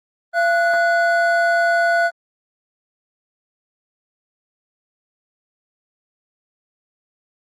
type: tone pair together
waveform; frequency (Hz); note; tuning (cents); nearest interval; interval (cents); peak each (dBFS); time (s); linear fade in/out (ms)
triangle; 682.8 / 1472; F5 / F#6; -39 / -9; octave + minor second; 1330; -14 / -16; 0.33-2.11; 50
effects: Opus 24 kbps